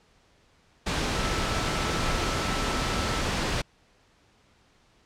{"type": "tone in noise", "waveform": "sine", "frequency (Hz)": 1318.5, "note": "E6", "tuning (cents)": 0, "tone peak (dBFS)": -36, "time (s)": [1.15, 3.21], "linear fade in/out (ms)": 10, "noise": "pink", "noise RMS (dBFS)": -27, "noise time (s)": [0.86, 3.62], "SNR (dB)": -12, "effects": ["pink hiss -62 dBFS RMS until 5.05 s", "low-pass 6000 Hz 12 dB/octave"]}